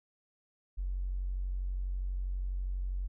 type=tone with tanh clipping; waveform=triangle; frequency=46.14 Hz; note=F#1; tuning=4 cents flat; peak=-31 dBFS; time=0.77-3.08 s; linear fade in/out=20 ms; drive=2 dB; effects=none